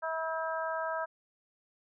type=harmonic tone with a mistuned harmonic; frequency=323.2 Hz; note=E4; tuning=34 cents flat; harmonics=2 / 3 / 4 / 5; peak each=-35 / -37 / -38 / -39 dBFS; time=0.02-1.06 s; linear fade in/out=20 ms; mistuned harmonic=5; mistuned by=-22 cents; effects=none